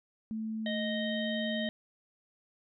sine tone with pitch glide, 220 to 222.4 Hz, A3 to A3, 0 to +19 cents, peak -33 dBFS, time 0.31-1.69 s, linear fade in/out 0 ms, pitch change +19 cents, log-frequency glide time 0.85-1.33 s
harmonic tone, 622.3 Hz, D#5, in tune, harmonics 1 / 3 / 5 / 6, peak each -36 / -39 / -40 / -42 dBFS, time 0.66-1.69 s, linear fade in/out 2 ms
effects none

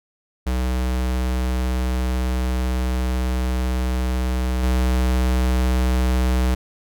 square tone with level steps, 63 Hz, B1, 35 cents sharp, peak -20 / -17 dBFS, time 0.46-6.55 s, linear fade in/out 10 ms, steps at 4.63 s, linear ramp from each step 5 ms, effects none

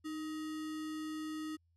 sine tone with sample-and-hold, 310 Hz, D#4, 6 cents flat, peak -38 dBFS, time 0.04-1.57 s, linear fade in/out 20 ms, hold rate 1575 Hz, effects added 84 Hz sine -70 dBFS peak until 1.76 s + low-pass 10000 Hz 12 dB/octave

